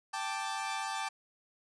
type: chord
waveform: sawtooth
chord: G suspended second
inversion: none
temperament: equal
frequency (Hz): 784 / 880 / 1174.7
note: G5 / A5 / D6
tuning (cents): 0 / 0 / 0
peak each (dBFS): -35 / -34 / -36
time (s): 0.13-1.09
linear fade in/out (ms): 10
effects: resampled to 22050 Hz